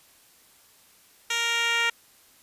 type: tone with band-pass filter sweep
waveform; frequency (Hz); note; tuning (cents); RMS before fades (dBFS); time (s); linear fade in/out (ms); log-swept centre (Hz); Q
10% pulse; 466.2; A#4; 0; -25; 1.3-1.9; 5; 4200 to 2400; 1.1
effects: white hiss -57 dBFS RMS until 2.42 s + resampled to 32000 Hz